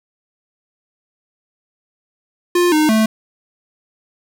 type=tone with pitch steps; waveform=square; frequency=352.4 / 307.2 / 219.2 Hz; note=F4 / D#4 / A3; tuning=+16 / -22 / -6 cents; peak=-12 dBFS; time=2.55-3.06 s; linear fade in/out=5 ms; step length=170 ms; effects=7-bit